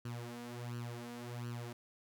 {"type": "tone with flanger", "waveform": "sawtooth", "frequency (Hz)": 120, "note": "B2", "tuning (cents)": -49, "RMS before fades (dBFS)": -44, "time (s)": [0.05, 1.73], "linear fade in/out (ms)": 5, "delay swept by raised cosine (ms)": [0.68, 4.08], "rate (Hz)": 1.4, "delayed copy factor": 0.75, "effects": []}